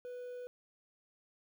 triangle tone, 493.9 Hz, B4, in tune, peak -40 dBFS, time 0.05-0.47 s, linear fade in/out 0 ms, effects 11-bit

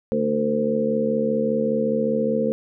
harmonic tone with a mistuned harmonic, 74.4 Hz, D2, 23 cents sharp, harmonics 2 / 3 / 4 / 5 / 6 / 7, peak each -35 / -23 / -33 / -33 / -24 / -24 dBFS, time 0.12-2.52 s, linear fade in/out 0 ms, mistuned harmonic 6, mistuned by +36 cents, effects none

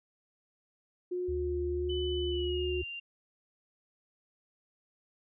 sine tone with vibrato, 358.2 Hz, F4, 44 cents sharp, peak -31 dBFS, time 1.11-2.82 s, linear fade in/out 10 ms, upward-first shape sine, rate 1.4 Hz, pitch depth 17 cents each way
sine tone, 75 Hz, D2, 37 cents sharp, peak -35 dBFS, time 1.28-2.84 s, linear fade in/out 10 ms
sine tone with pitch glide, 3000 to 2783 Hz, F#7 to F7, +23 to -7 cents, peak -38 dBFS, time 1.89-3 s, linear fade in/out 10 ms, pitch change -130 cents, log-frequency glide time 2.3-2.73 s
effects none

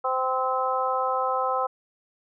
harmonic tone, 259.2 Hz, C4, 16 cents flat, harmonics 2 / 3 / 4 / 5, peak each -28 / -28 / -28 / -28 dBFS, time 0.04-1.67 s, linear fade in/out 10 ms, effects none

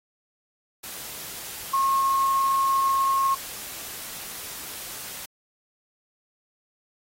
sine tone in noise, 1083 Hz, C#6, 41 cents flat, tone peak -19 dBFS, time 1.73-3.35 s, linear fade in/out 10 ms, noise white, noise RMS -37 dBFS, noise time 0.83-5.26 s, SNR +15 dB, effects AAC 48 kbps

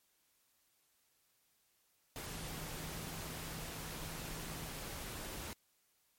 sine tone in noise, 159.4 Hz, D#3, 42 cents sharp, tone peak -50 dBFS, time 2.31-4.79 s, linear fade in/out 0 ms, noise pink, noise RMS -45 dBFS, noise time 2.16-5.53 s, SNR -8 dB, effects white hiss -75 dBFS RMS until 6.18 s + MP3 64 kbps

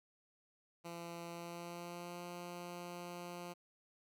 10% pulse tone with pitch glide, 170.3 to 175.29 Hz, F3 to F3, -43 to +7 cents, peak -37 dBFS, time 0.84-3.54 s, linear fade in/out 20 ms, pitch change +50 cents, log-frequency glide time 1.29-2.23 s, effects none

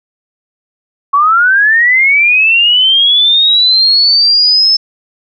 sine linear sweep, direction up, 1100 to 5274 Hz, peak -5 dBFS, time 1.13-4.77 s, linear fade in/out 10 ms, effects none

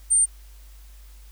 sine tone, 8870 Hz, C#9, in tune, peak -15 dBFS, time 0.1-0.26 s, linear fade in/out 20 ms, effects added 50 Hz sine -43 dBFS peak until 1.31 s + white hiss -56 dBFS RMS until 1.31 s

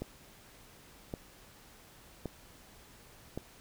click train, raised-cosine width 2 ms, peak -23 dBFS, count 4, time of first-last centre 0.02-3.376 s, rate 0.894 Hz, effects pink hiss -57 dBFS RMS until 3.6 s

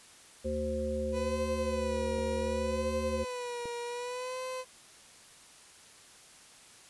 harmonic tone, 74.9 Hz, D2, 35 cents sharp, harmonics 1 / 3 / 5 / 7, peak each -37 / -37 / -40 / -33 dBFS, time 0.44-3.25 s, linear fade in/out 20 ms
30% pulse tone with vibrato, 495 Hz, B4, 4 cents sharp, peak -33 dBFS, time 1.12-4.65 s, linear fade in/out 50 ms, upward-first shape sine, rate 0.67 Hz, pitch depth 67 cents each way
clicks, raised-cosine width 2 ms, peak -30 dBFS, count 2, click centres 2.186 / 3.656 s
effects white hiss -55 dBFS RMS until 6.89 s + resampled to 24000 Hz

